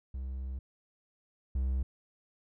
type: tone pair in turn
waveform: triangle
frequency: 65.41 / 65.09 Hz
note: C2 / C2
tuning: 0 / -8 cents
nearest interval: unison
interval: 8 cents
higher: first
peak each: -33 / -26 dBFS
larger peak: second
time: 0.14-0.59 / 1.55-1.83 s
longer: first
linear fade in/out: 5 ms
effects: none